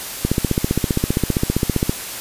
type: click train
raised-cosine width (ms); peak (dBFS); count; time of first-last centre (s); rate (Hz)
3; -3; 26; 0.25-1.895; 15.2
effects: white hiss -29 dBFS RMS until 2.2 s + resampled to 32000 Hz